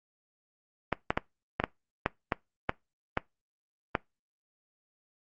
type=clicks; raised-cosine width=0.5 ms; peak=-10 dBFS; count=10; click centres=0.927 / 1.105 / 1.175 / 1.6 / 1.639 / 2.061 / 2.322 / 2.694 / 3.174 / 3.952 s; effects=noise-tail reverb RT60 0.2 s tail -23 dB re dry + Opus 32 kbps